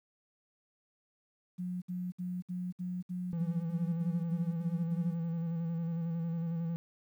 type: tone bursts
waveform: sine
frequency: 180 Hz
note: F#3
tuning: 47 cents flat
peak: -34 dBFS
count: 12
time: 1.58-5.142 s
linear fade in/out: 20 ms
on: 240 ms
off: 62 ms
type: tone with vibrato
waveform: triangle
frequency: 166.8 Hz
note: E3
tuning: 21 cents sharp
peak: -30 dBFS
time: 3.33-6.76 s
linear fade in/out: 0 ms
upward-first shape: square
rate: 11 Hz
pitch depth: 28 cents each way
effects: 11-bit